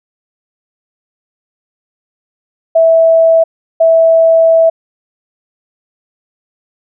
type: tone bursts at uneven times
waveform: sine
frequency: 655 Hz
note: E5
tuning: 11 cents flat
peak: -4 dBFS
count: 2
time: 2.75-3.44 / 3.8-4.7 s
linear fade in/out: 10 ms
effects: none